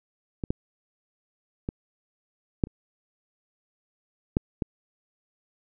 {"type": "clicks", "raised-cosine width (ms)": 3, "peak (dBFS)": [-17, -12, -16, -8, -30, -8, -13], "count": 7, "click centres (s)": [0.438, 0.505, 1.689, 2.638, 2.671, 4.369, 4.622], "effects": []}